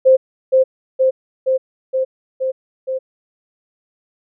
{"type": "tone with echo", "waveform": "sine", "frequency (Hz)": 523.3, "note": "C5", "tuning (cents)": 0, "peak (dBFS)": -6, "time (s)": [0.05, 0.17], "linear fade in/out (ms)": 20, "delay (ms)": 470, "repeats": 6, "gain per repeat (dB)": -2, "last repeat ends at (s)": 2.99, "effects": []}